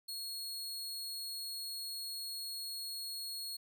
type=tone; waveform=sawtooth; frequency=4316 Hz; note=C#8; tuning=47 cents flat; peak=-37 dBFS; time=0.08-3.57 s; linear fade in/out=10 ms; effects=none